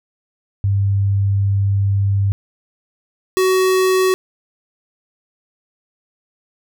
sine / square tone pair in turn, 99.2 / 374.5 Hz, G2 / F#4, +21 / +21 cents, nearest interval octave + major seventh, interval 2300 cents, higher second, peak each -13 dBFS, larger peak neither, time 0.64-2.32 / 3.37-4.14 s, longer first, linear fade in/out 0 ms, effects none

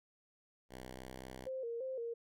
5% pulse tone with pitch glide, 63.7 to 64.37 Hz, C2 to C2, -46 to -28 cents, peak -36 dBFS, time 0.69-1.49 s, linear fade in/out 50 ms, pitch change +18 cents, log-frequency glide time 0.92-0.99 s
sine tone with vibrato, 493.9 Hz, B4, in tune, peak -38 dBFS, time 1.46-2.14 s, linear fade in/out 10 ms, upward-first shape square, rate 2.9 Hz, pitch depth 100 cents each way
effects none

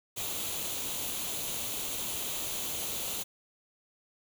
white noise with comb filter, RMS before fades -35 dBFS, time 0.16-3.24 s, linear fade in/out 20 ms, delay 0.29 ms, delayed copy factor +0.55, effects none

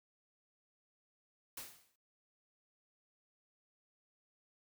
white noise with exponential decay, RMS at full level -43 dBFS, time 1.57-1.96 s, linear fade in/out 5 ms, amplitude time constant 84 ms, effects noise-tail reverb RT60 0.1 s tail -19 dB re dry

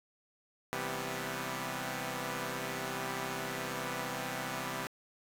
5% pulse chord, C major seventh, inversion none, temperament equal, 130.81 / 164.81 / 196 / 246.9 Hz, C3 / E3 / G3 / B3, 0 / 0 / 0 / 0 cents, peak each -29 / -31 / -31 / -30 dBFS, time 0.73-4.87 s, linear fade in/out 0 ms, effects resampled to 32000 Hz + 9-bit

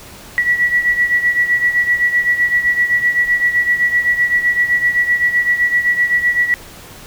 sine beating tone pair, 1940 / 1947.8 Hz, B6 / B6, -31 / -24 cents, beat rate 7.8 Hz, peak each -13 / -18 dBFS, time 0.38-6.54 s, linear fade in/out 0 ms, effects pink hiss -37 dBFS RMS until 7.06 s

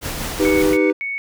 pink noise with tremolo, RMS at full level -25 dBFS, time 0.01-0.78 s, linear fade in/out 50 ms, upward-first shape sine, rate 5.2 Hz, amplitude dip 25%
triangle chord, Eb augmented, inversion none, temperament equal, 311.1 / 392 / 493.9 Hz, Eb4 / G4 / B4, 0 / 0 / 0 cents, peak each -15 / -16 / -17 dBFS, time 0.39-0.93 s, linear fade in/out 20 ms
sine tone bursts, 2221 Hz, C#7, 3 cents sharp, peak -22 dBFS, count 3, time 0.45-1.18 s, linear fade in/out 0 ms, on 170 ms, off 110 ms
effects none

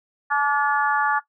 harmonic tone with a mistuned harmonic, 286.4 Hz, D4, 43 cents flat, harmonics 3 / 4 / 5 / 6, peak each -23 / -23 / -23 / -23 dBFS, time 0.3-1.2 s, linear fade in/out 20 ms, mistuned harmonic 4, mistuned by +20 cents, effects noise-tail reverb RT60 0.1 s tail -17 dB re dry

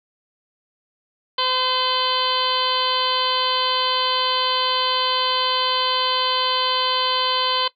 harmonic tone with a mistuned harmonic, 512 Hz, C5, 38 cents flat, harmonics 1 / 2 / 3 / 4 / 5 / 6 / 7 / 8 / 9, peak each -29 / -23 / -32 / -33 / -35 / -23 / -29 / -27 / -31 dBFS, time 1.38-7.68 s, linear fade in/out 5 ms, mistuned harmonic 7, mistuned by -34 cents, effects noise-tail reverb RT60 0.1 s tail -18 dB re dry

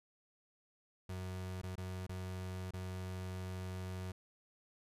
35% pulse tone with dropouts, 92.5 Hz, F#2, in tune, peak -39 dBFS, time 1.09-4.12 s, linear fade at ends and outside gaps 5 ms, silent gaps 1.616-1.633 / 1.755-1.779 / 2.067-2.092 / 2.709-2.735 s, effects resampled to 32000 Hz

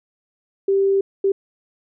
sine tone bursts at uneven times, 391.8 Hz, G4, 1 cent flat, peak -14 dBFS, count 2, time 0.68-1.01 / 1.24-1.32 s, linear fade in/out 5 ms, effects none

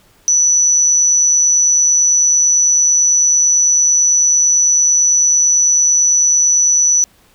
sine tone with amplitude modulation, 5940 Hz, F#8, 6 cents sharp, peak -7 dBFS, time 0.28-7.04 s, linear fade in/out 0 ms, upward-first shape sine, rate 149 Hz, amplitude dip 35%, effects pink hiss -51 dBFS RMS until 7.34 s

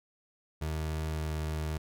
30% pulse tone with pitch glide, 78.2 to 77.61 Hz, D#2 to D#2, +9 to -4 cents, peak -29 dBFS, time 0.61-1.78 s, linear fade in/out 10 ms, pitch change -13 cents, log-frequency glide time 1.06-1.3 s, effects none

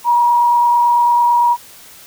sine tone with frequency modulation, 956 Hz, A#5, 43 cents sharp, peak -9 dBFS, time 0.04-1.57 s, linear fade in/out 50 ms, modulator 29 Hz, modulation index 0.47, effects white hiss -40 dBFS RMS until 2.06 s

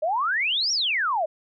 sine exponential two-way sweep, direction up then down, 587.3 to 5780 to 587.3 Hz, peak -21 dBFS, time 0.02-1.26 s, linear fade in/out 10 ms, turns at 0.72 s, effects none

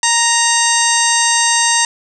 harmonic tone with a mistuned harmonic, 932.3 Hz, A#5, in tune, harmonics 1 / 2 / 3 / 4 / 5 / 6 / 7 / 8 / 9, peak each -17 / -18 / -22 / -22 / -22 / -23 / -18 / -22 / -18 dBFS, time 0.03-1.85 s, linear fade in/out 2 ms, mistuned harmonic 7, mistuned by -77 cents, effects none

